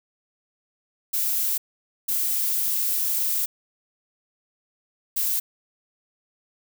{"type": "noise bursts at uneven times", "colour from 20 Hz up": "violet", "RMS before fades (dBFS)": -24, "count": 3, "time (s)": [[1.13, 1.58], [2.08, 3.46], [5.16, 5.4]], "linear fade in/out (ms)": 10, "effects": []}